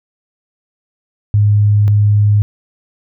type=tone pair in turn; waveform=sine; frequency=103.83 / 103.83 Hz; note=G#2 / G#2; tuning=0 / 0 cents; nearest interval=unison; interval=0 cents; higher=neither; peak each=-7 dBFS; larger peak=neither; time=1.34-1.88 / 1.88-2.42 s; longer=neither; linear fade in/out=0 ms; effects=none